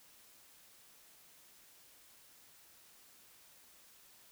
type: silence
effects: white hiss -62 dBFS RMS until 4.31 s